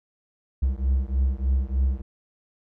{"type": "beating tone pair", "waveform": "triangle", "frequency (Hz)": [64.5, 67.8], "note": ["C2", "C#2"], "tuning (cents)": [-24, -38], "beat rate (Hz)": 3.3, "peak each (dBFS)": [-21, -22], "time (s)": [0.62, 2.02], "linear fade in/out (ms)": 10, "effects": []}